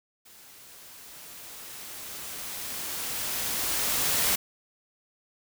white noise with level ramp, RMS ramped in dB -52 to -24 dBFS, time 0.25-4.36 s, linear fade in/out 10 ms, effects none

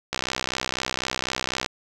click train, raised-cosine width 0.2 ms, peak -7 dBFS, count 99, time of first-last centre 0.13-1.661 s, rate 64 Hz, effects none

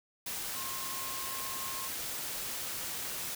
sine tone in noise, 1068 Hz, C6, 35 cents sharp, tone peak -43 dBFS, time 0.56-1.88 s, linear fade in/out 5 ms, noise white, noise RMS -38 dBFS, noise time 0.26-3.35 s, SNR -8 dB, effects none

